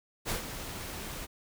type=noise with ADSR envelope; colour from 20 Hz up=pink; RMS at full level=-31 dBFS; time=0.25-1.27 s; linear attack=48 ms; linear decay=120 ms; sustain=-9 dB; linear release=30 ms; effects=none